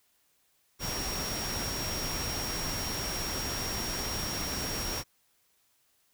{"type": "tone in noise", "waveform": "sine", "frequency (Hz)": 5590, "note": "F8", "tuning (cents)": 1, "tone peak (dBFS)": -36, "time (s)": [0.79, 5.04], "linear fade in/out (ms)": 50, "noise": "pink", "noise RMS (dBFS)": -35, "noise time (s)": [0.79, 5.04], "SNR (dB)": -4, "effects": ["white hiss -70 dBFS RMS until 6.13 s"]}